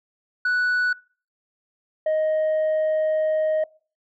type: tone pair in turn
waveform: sine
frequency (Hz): 1480 / 624.2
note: F#6 / D#5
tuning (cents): 0 / +5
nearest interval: octave + minor third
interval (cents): 1495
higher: first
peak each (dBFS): -16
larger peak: neither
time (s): 0.45-0.93 / 2.06-3.64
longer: second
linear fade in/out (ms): 5
effects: noise-tail reverb RT60 0.4 s tail -25 dB re dry + tanh soft clip ceiling -18 dBFS